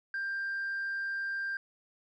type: tone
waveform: sine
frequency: 1587 Hz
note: G6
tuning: 21 cents sharp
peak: -30 dBFS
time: 0.14-1.57 s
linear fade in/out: 2 ms
effects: tanh soft clip ceiling -30 dBFS